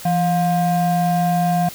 triangle ring-modulated tone, 440 Hz, A4, in tune, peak -10 dBFS, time 0.05-1.69 s, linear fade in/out 5 ms, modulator 270 Hz, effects white hiss -36 dBFS RMS until 1.74 s

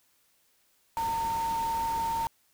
sine tone in noise, 912 Hz, A#5, 38 cents flat, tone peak -27 dBFS, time 0.97-2.27 s, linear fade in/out 0 ms, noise pink, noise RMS -41 dBFS, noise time 0.97-2.27 s, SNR +11 dB, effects white hiss -68 dBFS RMS until 2.53 s

